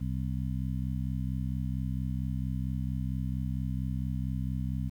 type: harmonic tone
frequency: 64.4 Hz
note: C2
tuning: 27 cents flat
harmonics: 1 / 2 / 3 / 4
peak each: -34 / -33 / -36 / -41 dBFS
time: 0-4.9 s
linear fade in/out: 20 ms
effects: 10-bit